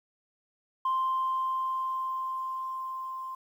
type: tone with level ramp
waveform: sine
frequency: 1046.5 Hz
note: C6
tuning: in tune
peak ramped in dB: -23 to -35 dBFS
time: 0.85-3.35 s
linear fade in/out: 5 ms
effects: tanh soft clip ceiling -22 dBFS + 10-bit